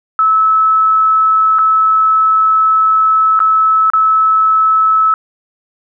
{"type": "tone with dropouts", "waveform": "sine", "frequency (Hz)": 1301, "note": "E6", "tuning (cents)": -23, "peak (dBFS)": -7, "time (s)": [0.19, 5.14], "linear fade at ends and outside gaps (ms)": 1, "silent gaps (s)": [[1.586, 1.59], [3.392, 3.402], [3.901, 3.935]], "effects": []}